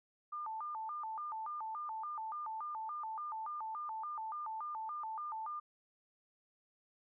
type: tone with vibrato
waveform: sine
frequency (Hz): 1030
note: C6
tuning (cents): -28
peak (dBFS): -39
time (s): 0.32-5.6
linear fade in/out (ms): 10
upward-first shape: square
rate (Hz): 3.5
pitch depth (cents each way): 270
effects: none